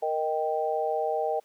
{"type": "chord", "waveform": "sine", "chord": "Eb major", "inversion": "second", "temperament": "equal", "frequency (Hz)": [466.2, 622.3, 784], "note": ["Bb4", "Eb5", "G5"], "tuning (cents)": [0, 0, 0], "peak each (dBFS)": -29, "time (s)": [0.02, 1.4], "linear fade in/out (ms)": 10, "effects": ["pink hiss -64 dBFS RMS until 1.44 s", "high-pass 300 Hz 12 dB/octave"]}